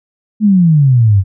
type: exponential sweep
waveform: sine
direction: down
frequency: 220 to 92.5 Hz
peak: -5 dBFS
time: 0.4-1.24 s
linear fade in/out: 50 ms
effects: none